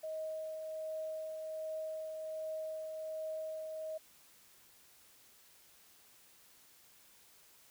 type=tone with tremolo; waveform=sine; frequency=630 Hz; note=D#5; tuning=21 cents sharp; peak=-37 dBFS; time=0.03-3.98 s; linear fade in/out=10 ms; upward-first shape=triangle; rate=1.3 Hz; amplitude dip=35%; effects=white hiss -63 dBFS RMS until 7.7 s